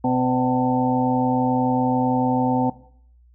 harmonic tone with a mistuned harmonic, 127 Hz, B2, 49 cents sharp, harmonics 1 / 2 / 4 / 5 / 6 / 7, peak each -28 / -20 / -27 / -35 / -25 / -26 dBFS, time 0.04-2.7 s, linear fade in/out 5 ms, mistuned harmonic 5, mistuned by -100 cents, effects noise-tail reverb RT60 0.6 s tail -17 dB re dry + added 60 Hz sine -50 dBFS peak until 3.34 s

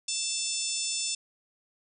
harmonic tone, 887 Hz, A5, 14 cents sharp, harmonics 3 / 4 / 5 / 6 / 7 / 8 / 9 / 10, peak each -40 / -37 / -42 / -34 / -39 / -35 / -37 / -39 dBFS, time 0.08-1.15 s, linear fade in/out 5 ms, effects none

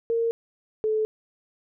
sine tone pair in turn, 460.6 / 433.8 Hz, A#4 / A4, -21 / -25 cents, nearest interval minor second, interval 104 cents, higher first, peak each -21 dBFS, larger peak neither, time 0.1-0.31 / 0.84-1.05 s, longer neither, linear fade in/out 0 ms, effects none

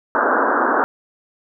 white band-pass noise, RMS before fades -17 dBFS, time 0.15-0.84 s, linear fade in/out 0 ms, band 230 to 1600 Hz, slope 96 dB/octave, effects none

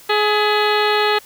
harmonic tone with a mistuned harmonic, 420.9 Hz, G#4, 23 cents sharp, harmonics 1 / 2 / 3 / 4 / 5 / 6 / 7 / 8 / 9 / 10, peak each -18 / -20 / -22 / -24 / -26 / -26 / -29 / -28 / -29 / -27 dBFS, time 0.09-1.19 s, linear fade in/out 10 ms, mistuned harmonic 5, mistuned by -75 cents, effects white hiss -44 dBFS RMS until 1.25 s

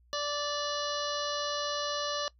harmonic tone, 584 Hz, D5, 10 cents flat, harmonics 1 / 2 / 3 / 5 / 6 / 7 / 8 / 9 / 10, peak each -35 / -36 / -41 / -41 / -43 / -39 / -45 / -44 / -44 dBFS, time 0.13-2.28 s, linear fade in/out 0 ms, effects noise-tail reverb RT60 0.1 s tail -21 dB re dry + added 60 Hz sine -60 dBFS peak until 2.39 s

